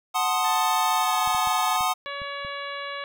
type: chord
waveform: square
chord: F# diminished seventh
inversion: none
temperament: equal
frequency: 740 / 880 / 1046.5 / 1244.5 Hz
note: F#5 / A5 / C6 / Eb6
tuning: 0 / 0 / 0 / 0 cents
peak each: -27 / -30 / -29 / -27 dBFS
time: 0.14-1.94 s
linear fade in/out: 20 ms
type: tone with pitch glide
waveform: 35% pulse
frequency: 880 to 855.9 Hz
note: A5 to A5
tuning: 0 to -48 cents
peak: -29 dBFS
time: 0.44-1.77 s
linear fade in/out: 10 ms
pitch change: -48 cents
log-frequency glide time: 0.97-1.14 s
type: clicks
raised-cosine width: 5 ms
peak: -31 dBFS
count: 6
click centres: 1.275 / 1.348 / 1.473 / 1.808 / 2.218 / 2.449 s
type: harmonic tone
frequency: 565 Hz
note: C#5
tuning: 33 cents sharp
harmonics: 1 / 2 / 3 / 4 / 5 / 6 / 7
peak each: -37 / -35 / -37 / -39 / -42 / -42 / -44 dBFS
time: 2.06-3.04 s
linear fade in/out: 0 ms
effects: none